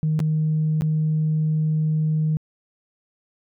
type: tone with dropouts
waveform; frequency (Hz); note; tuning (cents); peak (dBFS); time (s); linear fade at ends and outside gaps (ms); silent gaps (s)
sine; 155.56; D#3; 0; -17; 0.03-2.37; 0; 0.192-0.202 / 0.81-0.82
effects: tanh soft clip ceiling -14 dBFS